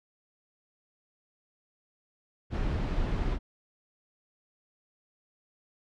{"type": "noise", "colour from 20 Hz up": "brown", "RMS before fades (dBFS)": -29, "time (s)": [2.5, 3.39], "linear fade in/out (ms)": 50, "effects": ["low-pass 4000 Hz 12 dB/octave"]}